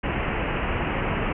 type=low-pass noise; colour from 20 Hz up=pink; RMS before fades=-26 dBFS; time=0.03-1.33 s; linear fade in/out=10 ms; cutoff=2900 Hz; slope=96 dB/octave; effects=none